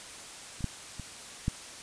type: clicks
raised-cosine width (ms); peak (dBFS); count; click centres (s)
5; -30 / -17 / -27 / -15; 4; 0.607 / 0.643 / 0.997 / 1.481
effects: white hiss -45 dBFS RMS until 1.82 s + resampled to 22050 Hz